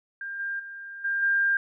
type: tone with level steps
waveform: sine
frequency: 1598 Hz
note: G6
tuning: 33 cents sharp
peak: -32 / -28 / -37 / -24 / -20 dBFS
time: 0.21-1.57 s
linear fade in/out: 2 ms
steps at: 0.39 / 0.59 / 1.04 / 1.22 s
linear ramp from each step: 10 ms
effects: none